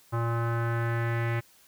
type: tone with low-pass filter sweep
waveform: square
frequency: 116.54 Hz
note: A#2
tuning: in tune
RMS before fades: -28 dBFS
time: 0.12-1.41 s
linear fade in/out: 20 ms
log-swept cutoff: 1200 to 2100 Hz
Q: 3.3
effects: white hiss -59 dBFS RMS until 1.67 s